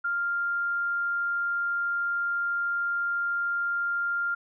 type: tone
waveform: sine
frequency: 1396.9 Hz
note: F6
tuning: in tune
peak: -25 dBFS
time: 0.04-4.35 s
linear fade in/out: 10 ms
effects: none